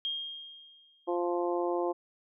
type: tone with exponential decay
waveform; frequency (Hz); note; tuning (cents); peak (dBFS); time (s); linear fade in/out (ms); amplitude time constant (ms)
sine; 3228; G#7; -50; -29; 0.05-1.16; 0; 240
type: harmonic tone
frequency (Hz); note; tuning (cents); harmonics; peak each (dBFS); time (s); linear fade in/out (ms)
174.7; F3; +1; 2 / 3 / 4 / 5 / 6; -30 / -34 / -36 / -38 / -40; 1.07-1.93; 20
effects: none